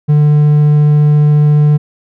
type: tone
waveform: triangle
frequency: 148.8 Hz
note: D3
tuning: 23 cents sharp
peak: -3 dBFS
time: 0.08-1.78 s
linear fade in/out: 20 ms
effects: none